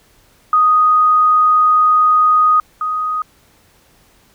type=tone pair in turn; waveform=sine; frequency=1244.5 / 1248.8 Hz; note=D#6 / D#6; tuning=0 / +6 cents; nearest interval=unison; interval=6 cents; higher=second; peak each=-8 / -16 dBFS; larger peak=first; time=0.53-2.6 / 2.81-3.22 s; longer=first; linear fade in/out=2 ms; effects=pink hiss -52 dBFS RMS until 4.34 s